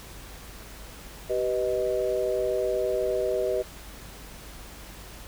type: chord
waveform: sine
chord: G augmented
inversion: none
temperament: equal with one note detuned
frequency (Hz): 385.7 / 493.9 / 622.3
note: G4 / B4 / D#5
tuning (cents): -28 / 0 / 0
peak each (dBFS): -28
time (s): 1.29-3.63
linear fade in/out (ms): 20
effects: added 50 Hz sine -46 dBFS peak until 5.27 s + pink hiss -45 dBFS RMS until 5.27 s